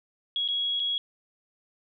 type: tone with dropouts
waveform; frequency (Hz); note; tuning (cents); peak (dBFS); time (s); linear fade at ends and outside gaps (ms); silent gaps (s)
sine; 3324; G#7; +1; -25; 0.36-0.98; 1; 0.478-0.486 / 0.796-0.8
effects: none